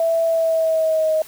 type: tone with pitch glide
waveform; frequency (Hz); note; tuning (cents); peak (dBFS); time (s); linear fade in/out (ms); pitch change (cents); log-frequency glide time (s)
sine; 660 to 628.7; E5 to D#5; +2 to +18; -15; 0-1.22; 2; -84; 0.25-1.11
effects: white hiss -42 dBFS RMS until 1.27 s